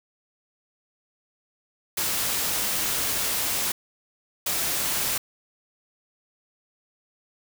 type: noise bursts at uneven times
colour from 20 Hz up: white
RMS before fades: -26 dBFS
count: 2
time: 1.97-3.72 / 4.46-5.18 s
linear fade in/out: 5 ms
effects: none